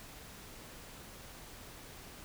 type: silence
effects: pink hiss -51 dBFS RMS until 2.24 s